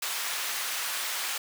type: high-pass noise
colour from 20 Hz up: pink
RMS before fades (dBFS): -32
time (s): 0.02-1.38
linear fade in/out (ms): 5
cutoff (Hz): 1300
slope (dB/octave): 12
effects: none